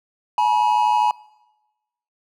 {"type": "tone pair together", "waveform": "triangle", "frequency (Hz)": [850.5, 963], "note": ["G#5", "B5"], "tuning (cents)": [41, -44], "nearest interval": "major second", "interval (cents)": 215, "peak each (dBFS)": -16, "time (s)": [0.38, 1.11], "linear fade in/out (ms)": 2, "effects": ["noise-tail reverb RT60 1.0 s tail -22 dB re dry"]}